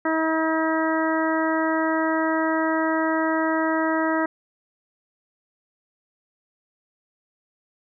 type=harmonic tone; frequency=320 Hz; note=D#4; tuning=49 cents sharp; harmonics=1 / 2 / 3 / 4 / 5 / 6; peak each=-23 / -26 / -28 / -29 / -30 / -31 dBFS; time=0.05-4.26 s; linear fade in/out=5 ms; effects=none

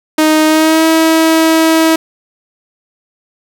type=tone with pitch glide; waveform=sawtooth; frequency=311.1 to 322.6 Hz; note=D#4 to E4; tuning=0 to -37 cents; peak=-3 dBFS; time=0.18-1.96 s; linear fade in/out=5 ms; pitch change=+63 cents; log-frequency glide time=0.46-0.86 s; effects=none

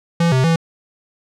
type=tone with pitch steps; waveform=square; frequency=169 / 130 / 165.2 Hz; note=E3 / C3 / E3; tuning=+43 / -11 / +4 cents; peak=-13 dBFS; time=0.2-0.56 s; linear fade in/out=5 ms; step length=120 ms; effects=low-pass 7000 Hz 12 dB/octave

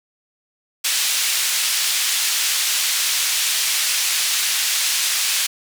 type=band-pass noise; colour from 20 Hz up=pink; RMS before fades=-20 dBFS; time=0.84-5.47 s; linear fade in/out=10 ms; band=2800 to 12000 Hz; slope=12 dB/octave; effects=none

